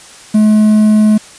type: tone with quantisation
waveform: triangle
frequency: 213.8 Hz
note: A3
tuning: 49 cents flat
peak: -3 dBFS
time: 0.34-1.18 s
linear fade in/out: 10 ms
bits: 5
effects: white hiss -36 dBFS RMS until 1.38 s + resampled to 22050 Hz